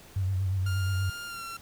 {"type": "tone with vibrato", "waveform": "sine", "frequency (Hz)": 94.8, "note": "F#2", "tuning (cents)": 43, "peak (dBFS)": -25, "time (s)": [0.16, 1.1], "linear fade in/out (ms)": 5, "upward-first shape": "sine", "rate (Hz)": 8.4, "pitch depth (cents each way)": 53}
{"type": "tone with pitch glide", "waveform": "sawtooth", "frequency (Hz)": [1404, 1360.1], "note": ["F6", "F6"], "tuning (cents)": [9, -46], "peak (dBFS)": -33, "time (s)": [0.66, 1.57], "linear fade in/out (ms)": 5, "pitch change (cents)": -55, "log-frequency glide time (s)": [1.26, 1.44]}
{"effects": ["pink hiss -52 dBFS RMS until 1.61 s"]}